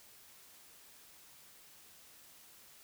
silence, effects white hiss -59 dBFS RMS until 2.83 s

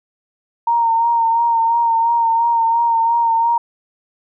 sine tone with vibrato, 924 Hz, A#5, 16 cents flat, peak -12 dBFS, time 0.67-3.58 s, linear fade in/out 5 ms, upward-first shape sine, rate 2.9 Hz, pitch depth 30 cents each way, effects none

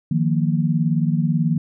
sine chord, Eb suspended second, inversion none, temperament equal with one note detuned, 156.19 / 174.61 / 233.1 Hz, Eb3 / F3 / Bb3, +7 / 0 / 0 cents, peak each -19 / -21 / -23 dBFS, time 0.11-1.58 s, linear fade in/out 5 ms, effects none

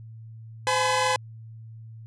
sawtooth tone cluster, 515 / 844 / 1006 Hz, C5 / G#5 / B5, -28 / +28 / +32 cents, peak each -22 dBFS, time 0.67-1.16 s, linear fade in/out 0 ms, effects added 112 Hz sine -40 dBFS peak until 2.06 s + resampled to 22050 Hz

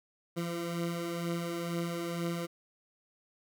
20% pulse beating tone pair, 168.7 / 170.8 Hz, E3 / F3, +40 / -38 cents, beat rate 2.1 Hz, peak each -35 / -29 dBFS, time 0.36-2.47 s, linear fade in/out 20 ms, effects none

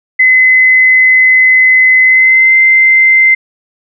sine tone with pitch glide, 2035 to 2077 Hz, C7 to C7, -49 to -13 cents, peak -3 dBFS, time 0.19-3.35 s, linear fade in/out 10 ms, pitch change +36 cents, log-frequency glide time 2.03-2.56 s, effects none

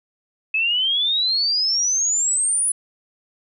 sine exponential sweep, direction up, 2564 to 10100 Hz, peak -17 dBFS, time 0.54-2.72 s, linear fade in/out 5 ms, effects none

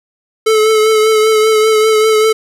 square tone with vibrato, 435.1 Hz, A4, 19 cents flat, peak -8 dBFS, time 0.46-2.33 s, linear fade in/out 10 ms, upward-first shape triangle, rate 5.1 Hz, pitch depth 31 cents each way, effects low-pass 12000 Hz 12 dB/octave + 8-bit

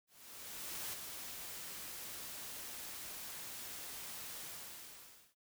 white noise with ADSR envelope, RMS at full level -42 dBFS, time 0.07-5.35 s, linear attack 860 ms, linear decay 10 ms, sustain -5 dB, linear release 920 ms, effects none

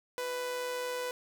sawtooth tone with amplitude modulation, 496.8 Hz, B4, 10 cents sharp, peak -28 dBFS, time 0.18-1.11 s, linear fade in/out 0 ms, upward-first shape sine, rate 144 Hz, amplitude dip 35%, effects none

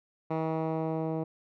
10% pulse tone with low-pass filter sweep, 160 Hz, D#3, 49 cents sharp, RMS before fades -31 dBFS, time 0.3-1.24 s, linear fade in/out 10 ms, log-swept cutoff 1300 to 570 Hz, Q 0.76, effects none

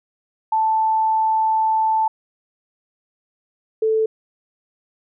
sine tone pair in turn, 880 / 440 Hz, A5 / A4, 0 / 0 cents, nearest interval octave, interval 1200 cents, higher first, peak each -15 dBFS, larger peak neither, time 0.52-2.08 / 3.82-4.06 s, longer first, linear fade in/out 5 ms, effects none

